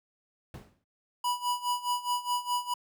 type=noise with exponential decay; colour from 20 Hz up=brown; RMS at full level=-33 dBFS; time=0.54-0.84 s; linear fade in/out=2 ms; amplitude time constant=65 ms
type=tone with tremolo; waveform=square; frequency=980 Hz; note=B5; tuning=14 cents flat; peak=-26 dBFS; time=1.24-2.74 s; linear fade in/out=5 ms; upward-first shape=sine; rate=4.8 Hz; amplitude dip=85%
effects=high-pass 100 Hz 12 dB/octave